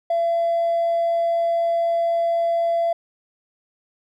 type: tone with hard clipping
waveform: sine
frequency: 676 Hz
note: E5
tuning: 43 cents sharp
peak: -18 dBFS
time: 0.1-2.93 s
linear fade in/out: 5 ms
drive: 1 dB
effects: none